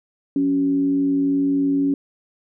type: tone with frequency modulation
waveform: sine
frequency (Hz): 279.1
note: C#4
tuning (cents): +12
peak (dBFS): -16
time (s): 0.36-1.94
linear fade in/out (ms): 2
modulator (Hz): 102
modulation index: 0.33
effects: none